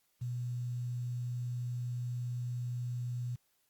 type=tone with quantisation; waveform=sine; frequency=122.2 Hz; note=B2; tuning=18 cents flat; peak=-34 dBFS; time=0.21-3.36 s; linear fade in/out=10 ms; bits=10; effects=white hiss -75 dBFS RMS until 3.69 s + Opus 48 kbps